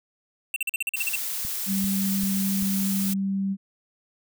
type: tone bursts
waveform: square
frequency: 2700 Hz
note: E7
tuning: 41 cents sharp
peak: -24 dBFS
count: 10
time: 0.54-1.156 s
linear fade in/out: 2 ms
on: 22 ms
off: 44 ms
type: noise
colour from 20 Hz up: blue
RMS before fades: -30 dBFS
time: 0.96-3.14 s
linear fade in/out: 10 ms
type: click train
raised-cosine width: 5 ms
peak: -26 dBFS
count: 4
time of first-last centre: 1.45-2.626 s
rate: 2.55 Hz
type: tone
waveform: sine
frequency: 195 Hz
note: G3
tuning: 9 cents flat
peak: -23 dBFS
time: 1.66-3.57 s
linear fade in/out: 50 ms
effects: none